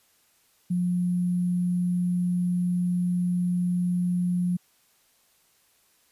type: tone with sample-and-hold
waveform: sine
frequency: 177.9 Hz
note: F3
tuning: 32 cents sharp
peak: -22 dBFS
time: 0.7-4.57 s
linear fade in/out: 10 ms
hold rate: 11025 Hz
effects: white hiss -64 dBFS RMS until 6.11 s + resampled to 32000 Hz

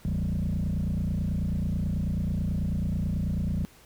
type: tone with frequency modulation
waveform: sine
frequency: 123.47 Hz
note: B2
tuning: in tune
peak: -23 dBFS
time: 0.05-3.65 s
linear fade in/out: 0 ms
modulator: 29.2 Hz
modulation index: 2.9
effects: tanh soft clip ceiling -23 dBFS + pink hiss -55 dBFS RMS until 3.85 s

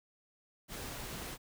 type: noise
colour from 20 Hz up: pink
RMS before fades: -43 dBFS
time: 0.68-1.38 s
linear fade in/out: 50 ms
effects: none

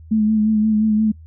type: tone with vibrato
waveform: sine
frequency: 215.7 Hz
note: A3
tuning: 34 cents flat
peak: -13 dBFS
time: 0.11-1.12 s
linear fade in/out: 10 ms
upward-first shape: sine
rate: 5.7 Hz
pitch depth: 31 cents each way
effects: noise-tail reverb RT60 0.1 s tail -26 dB re dry + added 80 Hz sine -38 dBFS peak until 1.26 s

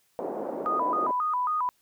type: band-pass noise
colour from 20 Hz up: white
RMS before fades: -33 dBFS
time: 0.19-1.11 s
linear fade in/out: 0 ms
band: 260 to 690 Hz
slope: 24 dB/octave
type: tone with vibrato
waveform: sine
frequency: 1108.7 Hz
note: C#6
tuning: in tune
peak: -24 dBFS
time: 0.66-1.69 s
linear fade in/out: 0 ms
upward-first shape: square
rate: 3.7 Hz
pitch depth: 190 cents each way
effects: white hiss -68 dBFS RMS until 1.81 s

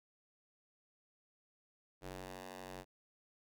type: ring-modulated tone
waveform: 10% pulse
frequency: 92.5 Hz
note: F#2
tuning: in tune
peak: -33 dBFS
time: 2.01-2.85 s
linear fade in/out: 50 ms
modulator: 231 Hz
effects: none

